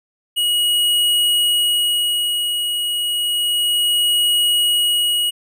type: tone with tremolo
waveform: square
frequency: 2902 Hz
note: F#7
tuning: 34 cents flat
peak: -14 dBFS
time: 0.36-5.31 s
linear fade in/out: 20 ms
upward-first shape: sine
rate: 0.31 Hz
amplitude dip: 45%
effects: none